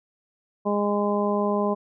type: harmonic tone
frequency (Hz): 205.3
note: G#3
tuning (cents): -20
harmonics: 1 / 2 / 3 / 4 / 5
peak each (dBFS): -25 / -26 / -27 / -32 / -29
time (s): 0.65-1.75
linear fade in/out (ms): 20
effects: none